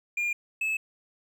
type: tone pair in turn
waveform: triangle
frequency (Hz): 2410 / 2601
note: D7 / E7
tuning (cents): +44 / -24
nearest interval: minor second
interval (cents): 132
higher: second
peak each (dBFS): -24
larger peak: neither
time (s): 0.17-0.33 / 0.61-0.77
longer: neither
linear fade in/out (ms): 5
effects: none